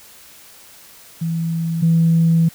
sine tone pair in turn, 165 / 165 Hz, E3 / E3, +2 / +2 cents, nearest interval unison, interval 0 cents, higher neither, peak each -18 / -10 dBFS, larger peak second, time 1.21-1.82 / 1.82-2.49 s, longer second, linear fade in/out 10 ms, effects tanh soft clip ceiling -6 dBFS + white hiss -44 dBFS RMS until 2.54 s

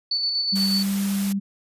sine tone with tremolo, 4482 Hz, C#8, 18 cents sharp, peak -20 dBFS, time 0.11-0.83 s, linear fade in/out 5 ms, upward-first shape square, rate 8.2 Hz, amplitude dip 30%
sine tone with pitch glide, 195.1 to 197.94 Hz, G3 to G3, -8 to +17 cents, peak -21 dBFS, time 0.52-1.4 s, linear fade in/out 20 ms, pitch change +25 cents, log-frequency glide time 0.66-0.96 s
white noise, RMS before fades -33 dBFS, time 0.55-1.33 s, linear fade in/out 10 ms
effects resampled to 32000 Hz

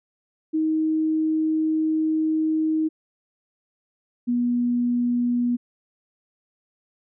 sine tone pair in turn, 314.7 / 242.4 Hz, D#4 / B3, +20 / -32 cents, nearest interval perfect fourth, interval 452 cents, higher first, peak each -19 dBFS, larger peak neither, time 0.53-2.89 / 4.27-5.57 s, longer first, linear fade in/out 20 ms, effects none

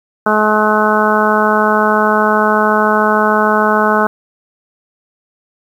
harmonic tone, 213.4 Hz, G#3, 47 cents sharp, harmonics 1 / 2 / 3 / 4 / 5 / 6 / 7, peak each -17 / -17 / -17 / -17 / -17 / -17 / -17 dBFS, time 0.26-4.07 s, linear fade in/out 5 ms, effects 7-bit

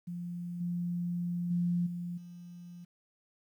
sine tone with level steps, 174.61 Hz, F3, in tune, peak -36 / -31 / -27 / -35 / -45 dBFS, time 0.07-2.85 s, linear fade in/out 10 ms, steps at 0.6 / 1.5 / 1.86 / 2.17 s, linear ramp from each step 10 ms, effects 11-bit

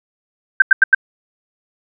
sine tone bursts, 1563 Hz, G6, 6 cents flat, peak -3 dBFS, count 4, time 0.6-0.948 s, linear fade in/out 5 ms, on 21 ms, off 88 ms, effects none

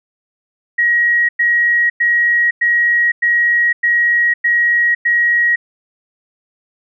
sine tone bursts, 1898 Hz, A#6, 31 cents sharp, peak -10 dBFS, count 8, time 0.78-5.56 s, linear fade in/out 10 ms, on 510 ms, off 100 ms, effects none

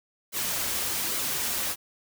white noise with flanger, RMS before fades -29 dBFS, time 0.32-1.76 s, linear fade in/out 50 ms, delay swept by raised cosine 1.1 to 6.7 ms, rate 1.2 Hz, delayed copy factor -0.5, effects none

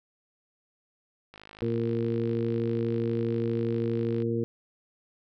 click train, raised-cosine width 0.3 ms, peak -30 dBFS, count 152, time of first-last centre 1.34-4.222 s, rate 52.4 Hz
harmonic tone, 115.9 Hz, A#2, 10 cents flat, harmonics 1 / 2 / 3 / 4, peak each -31 / -31 / -31 / -31 dBFS, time 1.62-4.44 s, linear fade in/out 0 ms
effects none

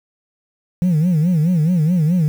sine tone with vibrato, 166.5 Hz, E3, 18 cents sharp, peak -10 dBFS, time 0.82-2.28 s, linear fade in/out 0 ms, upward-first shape sine, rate 4.7 Hz, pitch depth 180 cents each way, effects tanh soft clip ceiling -11 dBFS + 7-bit

